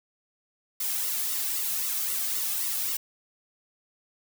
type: noise with flanger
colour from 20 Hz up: blue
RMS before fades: -29 dBFS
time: 0.8-2.97 s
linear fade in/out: 5 ms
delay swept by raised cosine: 1.2 to 2.15 ms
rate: 3.8 Hz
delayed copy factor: -0.8
effects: none